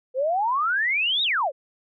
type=exponential two-way sweep; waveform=sine; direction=up then down; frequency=493.9 to 3859 to 493.9 Hz; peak=-20 dBFS; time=0.14-1.52 s; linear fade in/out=50 ms; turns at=1.23 s; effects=none